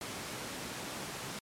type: high-pass noise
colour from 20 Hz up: pink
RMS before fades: -41 dBFS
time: 0.01-1.39 s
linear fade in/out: 2 ms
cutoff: 130 Hz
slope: 12 dB/octave
effects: low-pass 11000 Hz 12 dB/octave + MP3 96 kbps